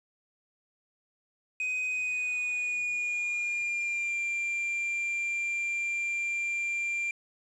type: tone with pitch glide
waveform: triangle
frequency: 2506 to 2376 Hz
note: D#7 to D7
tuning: +12 to +20 cents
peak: -27 dBFS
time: 1.6-7.11 s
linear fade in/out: 2 ms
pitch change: -92 cents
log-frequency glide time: 1.89-4.19 s
effects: resampled to 22050 Hz + 9-bit